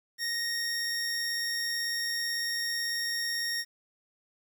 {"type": "tone pair together", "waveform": "40% pulse", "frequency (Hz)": [1864.7, 5516], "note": ["A#6", "F8"], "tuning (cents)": [0, -22], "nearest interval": "octave + perfect fifth", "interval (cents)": 1878, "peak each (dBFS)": [-32, -31], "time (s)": [0.18, 3.65], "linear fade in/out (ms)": 50, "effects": ["10-bit"]}